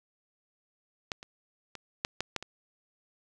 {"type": "clicks", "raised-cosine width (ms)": 0.2, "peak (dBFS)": [-15, -27, -24, -11, -13, -13, -23], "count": 7, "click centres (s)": [1.118, 1.229, 1.753, 2.049, 2.206, 2.363, 2.426], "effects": []}